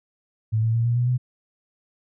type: tone with pitch steps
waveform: sine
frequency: 110 / 112.9 / 115.87 / 118.92 / 122.05 / 125.27 Hz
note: A2 / A2 / A#2 / A#2 / B2 / B2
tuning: 0 / +45 / -10 / +35 / -20 / +25 cents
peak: -18 dBFS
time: 0.52-1.18 s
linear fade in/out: 20 ms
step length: 110 ms
effects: none